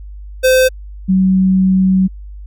square / sine tone pair in turn, 516 / 188.32 Hz, C5 / F#3, -24 / +31 cents, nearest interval octave + perfect fourth, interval 1745 cents, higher first, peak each -8 dBFS, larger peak neither, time 0.43-0.69 / 1.08-2.08 s, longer second, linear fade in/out 20 ms, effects added 50 Hz sine -28 dBFS peak until 2.46 s

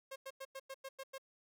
sawtooth tone bursts, 537 Hz, C5, 45 cents sharp, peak -40 dBFS, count 8, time 0.11-1.182 s, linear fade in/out 10 ms, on 50 ms, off 96 ms, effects none

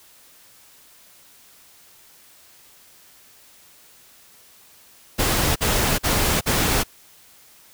pink noise bursts, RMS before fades -20 dBFS, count 4, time 5.18-6.838 s, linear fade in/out 20 ms, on 380 ms, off 46 ms, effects white hiss -51 dBFS RMS until 7.73 s

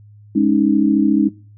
sine chord, Ab suspended fourth, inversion none, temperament equal, 207.7 / 277.2 / 311.1 Hz, Ab3 / Db4 / Eb4, 0 / 0 / 0 cents, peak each -16 dBFS, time 0.35-1.29 s, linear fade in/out 10 ms, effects noise-tail reverb RT60 0.4 s tail -21 dB re dry + added 104 Hz sine -41 dBFS peak until 1.57 s

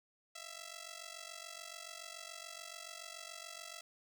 5% pulse ring-modulated tone, 663 Hz, E5, 10 cents sharp, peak -33 dBFS, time 0.35-3.81 s, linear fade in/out 5 ms, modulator 23.5 Hz, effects none

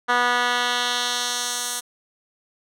10% pulse tone with band-pass filter sweep, 244.2 Hz, B3, 19 cents flat, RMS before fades -23 dBFS, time 0.08-1.81 s, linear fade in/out 20 ms, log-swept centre 1500 to 8900 Hz, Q 1.1, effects none

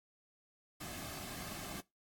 pink noise with comb filter, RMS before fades -45 dBFS, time 0.8-1.81 s, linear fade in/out 10 ms, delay 2.1 ms, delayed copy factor -0.55, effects noise-tail reverb RT60 0.2 s tail -21 dB re dry + AAC 64 kbps

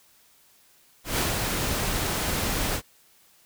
pink noise with ADSR envelope, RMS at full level -24 dBFS, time 1.04-2.82 s, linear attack 140 ms, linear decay 140 ms, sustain -3 dB, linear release 71 ms, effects white hiss -59 dBFS RMS until 3.45 s

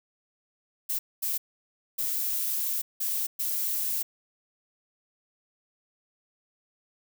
violet noise bursts at uneven times, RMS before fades -29 dBFS, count 5, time 0.89-0.99 / 1.22-1.38 / 1.98-2.82 / 3-3.27 / 3.39-4.03 s, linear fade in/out 10 ms, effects none

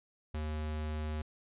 square tone, 76.8 Hz, D#2, 22 cents flat, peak -35 dBFS, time 0.34-1.22 s, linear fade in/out 5 ms, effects resampled to 8000 Hz

